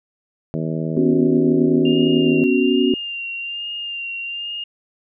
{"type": "harmonic tone", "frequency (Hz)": 79.8, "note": "D#2", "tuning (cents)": 44, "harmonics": [2, 3, 4, 5, 6, 7, 8], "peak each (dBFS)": [-23, -27, -29, -31, -33, -34, -35], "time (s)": [0.54, 2.44], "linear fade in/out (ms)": 0}
{"type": "chord", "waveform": "sine", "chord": "B suspended second", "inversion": "none", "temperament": "just", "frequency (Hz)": [246.9, 277.8, 370.4], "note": ["B3", "C#4", "F#4"], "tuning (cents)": [0, 4, 2], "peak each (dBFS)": -18, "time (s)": [0.97, 2.94], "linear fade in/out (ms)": 2}
{"type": "tone with vibrato", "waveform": "sine", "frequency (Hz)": 2794, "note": "F7", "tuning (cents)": 0, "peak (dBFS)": -25, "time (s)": [1.85, 4.64], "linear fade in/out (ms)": 5, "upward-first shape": "sine", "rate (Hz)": 1.2, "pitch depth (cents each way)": 28}
{"effects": []}